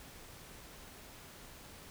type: silence
effects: pink hiss -53 dBFS RMS until 1.9 s